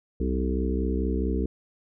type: harmonic tone with a mistuned harmonic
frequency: 64.6 Hz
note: C2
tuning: 21 cents flat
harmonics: 1 / 3 / 4 / 5 / 6 / 7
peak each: -26 / -31 / -32 / -33 / -34 / -34 dBFS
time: 0.2-1.46 s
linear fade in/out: 5 ms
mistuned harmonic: 7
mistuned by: -41 cents
effects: none